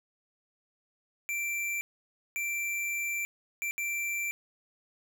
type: tone bursts at uneven times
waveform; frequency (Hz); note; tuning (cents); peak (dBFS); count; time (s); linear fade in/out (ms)
square; 2349; D7; 0; -31; 4; 1.29-1.81 / 2.36-3.25 / 3.62-3.71 / 3.78-4.31; 0
effects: none